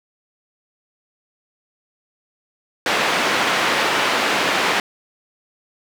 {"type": "band-pass noise", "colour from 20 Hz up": "white", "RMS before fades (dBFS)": -19, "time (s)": [2.86, 4.8], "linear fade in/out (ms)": 2, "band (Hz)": [240, 2400], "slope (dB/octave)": 12, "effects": []}